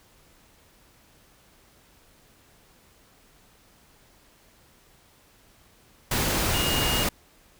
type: tone in noise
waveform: sine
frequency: 2854 Hz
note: F7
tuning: 37 cents sharp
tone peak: -28 dBFS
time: 6.54-7.04 s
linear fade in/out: 5 ms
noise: pink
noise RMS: -25 dBFS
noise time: 6.11-7.09 s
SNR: -6 dB
effects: pink hiss -58 dBFS RMS until 7.59 s